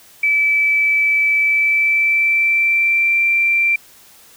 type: tone with pitch glide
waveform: sine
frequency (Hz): 2308 to 2356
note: D7 to D7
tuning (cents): -31 to +5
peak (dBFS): -12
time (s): 0.23-3.76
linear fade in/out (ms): 5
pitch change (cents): +36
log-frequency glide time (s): 1.38-3.22
effects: white hiss -46 dBFS RMS until 4.36 s

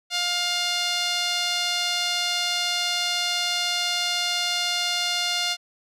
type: tone with band-pass filter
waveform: sawtooth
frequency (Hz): 706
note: F5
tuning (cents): +19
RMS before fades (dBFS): -25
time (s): 0.1-5.57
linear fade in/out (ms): 50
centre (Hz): 4000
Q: 1.7
effects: none

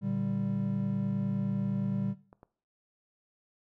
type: chord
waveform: triangle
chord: G minor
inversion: first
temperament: equal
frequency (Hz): 116.54 / 146.83 / 196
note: Bb2 / D3 / G3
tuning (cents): 0 / 0 / 0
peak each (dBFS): -34 / -33 / -29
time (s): 0.01-2.15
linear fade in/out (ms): 50
type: clicks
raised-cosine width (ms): 1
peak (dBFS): -37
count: 2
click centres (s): 2.329 / 2.431
effects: noise-tail reverb RT60 0.5 s tail -19 dB re dry

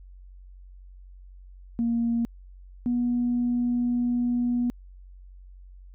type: tone pair in turn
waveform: sine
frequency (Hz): 233.5 / 242.6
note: A#3 / B3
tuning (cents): +3 / -31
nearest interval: minor second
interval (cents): 66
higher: second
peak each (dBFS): -21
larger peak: neither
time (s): 1.79-2.25 / 2.86-4.7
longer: second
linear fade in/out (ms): 0
effects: tanh soft clip ceiling -17 dBFS + added 46 Hz sine -44 dBFS peak until 5.94 s

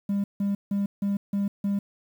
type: tone bursts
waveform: triangle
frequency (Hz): 200.4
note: G3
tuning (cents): +38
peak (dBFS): -20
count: 6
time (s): 0.09-1.79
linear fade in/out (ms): 5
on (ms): 150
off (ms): 160
effects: tanh soft clip ceiling -17 dBFS + 9-bit

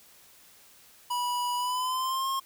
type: tone with pitch glide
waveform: square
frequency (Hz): 978 to 1072.7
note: B5 to C6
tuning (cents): -17 to +43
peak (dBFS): -28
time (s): 1.1-2.4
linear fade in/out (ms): 10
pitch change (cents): +160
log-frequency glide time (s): 1.56-2.29
effects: white hiss -56 dBFS RMS until 2.45 s

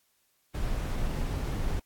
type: noise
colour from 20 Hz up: brown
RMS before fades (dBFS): -30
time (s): 0.54-1.8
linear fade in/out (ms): 10
effects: white hiss -71 dBFS RMS until 1.85 s + AAC 64 kbps

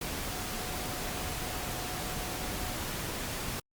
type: tone in noise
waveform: sine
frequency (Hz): 732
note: F#5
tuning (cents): -19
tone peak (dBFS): -45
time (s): 0.32-2.74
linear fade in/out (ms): 5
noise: pink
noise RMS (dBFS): -36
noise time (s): 0.01-3.6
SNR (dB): -12
effects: Opus 48 kbps

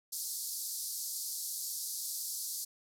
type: band-pass noise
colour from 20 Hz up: white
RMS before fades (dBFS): -39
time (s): 0.12-2.65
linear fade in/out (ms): 10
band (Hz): 4300 to 14000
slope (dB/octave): 48
effects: none

